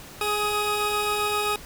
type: tone pair together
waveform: 20% pulse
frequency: 416.6 / 1257.4 Hz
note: G#4 / D#6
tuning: +5 / +18 cents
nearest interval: octave + perfect fifth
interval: 1913 cents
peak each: -21 dBFS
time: 0.21-1.56 s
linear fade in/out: 2 ms
effects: pink hiss -43 dBFS RMS until 1.65 s